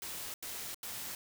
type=noise bursts; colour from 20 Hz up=white; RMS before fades=-42 dBFS; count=3; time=0.02-1.15 s; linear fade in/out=2 ms; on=320 ms; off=85 ms; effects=none